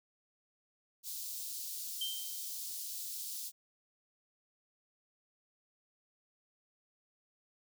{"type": "high-pass noise", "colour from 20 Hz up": "white", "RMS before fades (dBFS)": -42, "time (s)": [1.03, 3.52], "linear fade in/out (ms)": 50, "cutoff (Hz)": 4000, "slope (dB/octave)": 24}
{"type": "tone with exponential decay", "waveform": "sine", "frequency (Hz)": 3136, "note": "G7", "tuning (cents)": 0, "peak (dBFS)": -33, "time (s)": [2.01, 2.57], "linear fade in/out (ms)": 5, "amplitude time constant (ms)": 120}
{"effects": []}